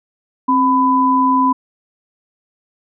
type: tone pair together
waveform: sine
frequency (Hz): 264.6 / 1000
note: C4 / B5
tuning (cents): +20 / +21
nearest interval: octave + major seventh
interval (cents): 2301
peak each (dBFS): -15 / -12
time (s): 0.48-1.53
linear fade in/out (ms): 10
effects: none

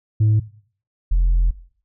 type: tone pair in turn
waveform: sine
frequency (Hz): 107.8 / 42.78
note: A2 / F1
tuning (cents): -35 / -35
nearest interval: octave + major third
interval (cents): 1600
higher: first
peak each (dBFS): -10 / -11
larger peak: first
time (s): 0.2-0.4 / 1.11-1.51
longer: second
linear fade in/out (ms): 10
effects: noise-tail reverb RT60 0.5 s tail -18 dB re dry + tanh soft clip ceiling -11 dBFS

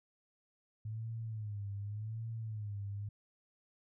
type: tone with vibrato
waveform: sine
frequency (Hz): 106.8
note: G#2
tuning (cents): +49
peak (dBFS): -38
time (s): 0.85-3.09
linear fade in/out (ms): 5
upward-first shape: sine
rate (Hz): 0.87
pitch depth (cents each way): 110
effects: none

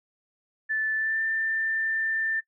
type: tone with pitch glide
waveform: sine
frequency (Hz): 1753 to 1784.7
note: A6 to A6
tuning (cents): -7 to +24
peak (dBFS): -24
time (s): 0.69-2.41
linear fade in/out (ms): 20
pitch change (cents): +31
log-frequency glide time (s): 0.95-1.22
effects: noise-tail reverb RT60 0.1 s tail -24 dB re dry

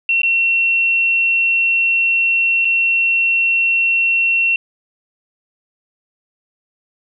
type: tone with dropouts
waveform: sine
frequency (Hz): 2720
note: F7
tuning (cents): -46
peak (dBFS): -12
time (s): 0.09-4.56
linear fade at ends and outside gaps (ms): 2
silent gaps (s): 0.218-0.232 / 2.648-2.652
effects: none

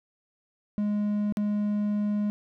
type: tone with dropouts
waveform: triangle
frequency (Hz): 207.7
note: G#3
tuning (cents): 0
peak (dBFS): -22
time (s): 0.78-2.3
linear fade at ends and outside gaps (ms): 0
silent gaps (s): 1.324-1.371
effects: none

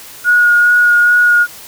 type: tone with vibrato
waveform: sine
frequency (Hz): 1444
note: F#6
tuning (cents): -43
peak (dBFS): -6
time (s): 0.24-1.47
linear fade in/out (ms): 50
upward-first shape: sine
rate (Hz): 2.4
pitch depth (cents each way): 13
effects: white hiss -34 dBFS RMS until 1.67 s

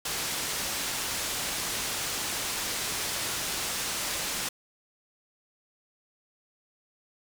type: low-pass noise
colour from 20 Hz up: white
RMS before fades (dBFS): -32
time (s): 0.05-4.49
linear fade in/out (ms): 5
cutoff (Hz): 8900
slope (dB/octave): 12
effects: none

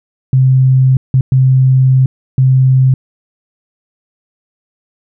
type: tone bursts at uneven times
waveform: sine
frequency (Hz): 130.81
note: C3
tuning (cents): 0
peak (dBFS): -5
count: 4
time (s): 0.33-0.97 / 1.14-1.21 / 1.32-2.06 / 2.38-2.94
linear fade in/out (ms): 2
effects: none

